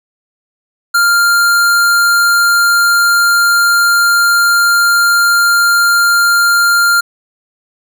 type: tone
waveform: square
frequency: 1396.9 Hz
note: F6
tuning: in tune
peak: -8 dBFS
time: 0.94-7.01 s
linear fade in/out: 10 ms
effects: none